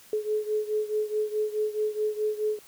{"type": "beating tone pair", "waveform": "sine", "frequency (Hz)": [425.3, 430], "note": ["G#4", "A4"], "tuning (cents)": [41, -40], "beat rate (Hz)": 4.7, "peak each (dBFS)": [-27, -30], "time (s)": [0.13, 2.59], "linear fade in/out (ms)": 2, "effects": ["white hiss -53 dBFS RMS until 2.67 s"]}